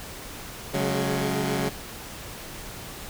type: chord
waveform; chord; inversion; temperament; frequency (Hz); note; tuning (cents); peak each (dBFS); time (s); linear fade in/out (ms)
15% pulse; C# suspended fourth; none; equal with one note detuned; 138.59 / 185 / 211.6; C#3 / F#3 / G#3; 0 / 0 / +33; -21 / -22 / -24; 0.73-1.7; 20
effects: pink hiss -39 dBFS RMS until 3.09 s